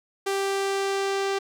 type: tone with low-pass filter sweep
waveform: sawtooth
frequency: 392.4 Hz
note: G4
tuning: 2 cents sharp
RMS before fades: -26 dBFS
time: 0.26-1.39 s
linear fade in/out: 10 ms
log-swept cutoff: 11000 to 6000 Hz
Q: 0.89
effects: 9-bit